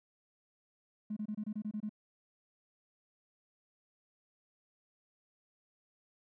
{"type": "tone bursts", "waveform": "triangle", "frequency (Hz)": 212, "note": "G#3", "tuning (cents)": 36, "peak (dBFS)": -31, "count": 9, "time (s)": [1.1, 1.894], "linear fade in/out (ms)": 10, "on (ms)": 66, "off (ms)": 25, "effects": ["tanh soft clip ceiling -33 dBFS"]}